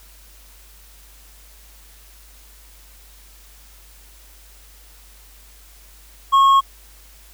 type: tone with hard clipping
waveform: sine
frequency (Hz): 1091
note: C#6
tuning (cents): -28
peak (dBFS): -11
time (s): 6.32-6.61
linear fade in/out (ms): 20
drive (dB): 4
effects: added 50 Hz sine -46 dBFS peak until 7.33 s + white hiss -49 dBFS RMS until 7.33 s